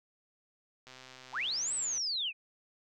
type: click train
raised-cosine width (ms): 0.2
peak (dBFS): -33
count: 144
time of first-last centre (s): 0.87-1.979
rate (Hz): 129
type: linear two-way sweep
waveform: sine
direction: up then down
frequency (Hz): 587.3 to 8220 to 2386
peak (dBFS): -31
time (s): 1.32-2.33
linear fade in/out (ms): 50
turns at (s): 1.74
effects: none